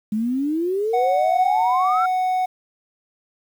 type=exponential sweep; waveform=sine; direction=up; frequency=207.6 to 1396.9 Hz; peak=-19 dBFS; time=0.12-2.06 s; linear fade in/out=5 ms
type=tone; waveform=triangle; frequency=740 Hz; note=F#5; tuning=in tune; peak=-16 dBFS; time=0.93-2.46 s; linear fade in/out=10 ms
effects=8-bit